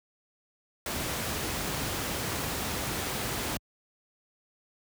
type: noise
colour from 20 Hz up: pink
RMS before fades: -32 dBFS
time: 0.86-3.57 s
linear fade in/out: 2 ms
effects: high-pass 60 Hz 12 dB/octave